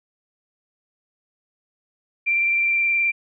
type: tone with vibrato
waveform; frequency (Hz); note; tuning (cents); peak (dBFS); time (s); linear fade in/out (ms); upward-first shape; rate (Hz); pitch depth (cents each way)
sine; 2362; D7; +9; -17; 2.26-3.12; 20; square; 19; 11
effects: none